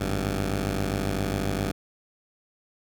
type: tone pair together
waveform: 10% pulse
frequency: 52.22 / 97 Hz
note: G#1 / G2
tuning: +10 / -18 cents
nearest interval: major seventh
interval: 1072 cents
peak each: -20 dBFS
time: 0-1.72 s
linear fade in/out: 10 ms
effects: none